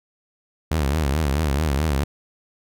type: tone with vibrato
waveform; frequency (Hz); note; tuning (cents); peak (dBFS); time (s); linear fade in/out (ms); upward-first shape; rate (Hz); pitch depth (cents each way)
sawtooth; 73.5; D2; +2; -15; 0.71-2.04; 5; triangle; 4.6; 200
effects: none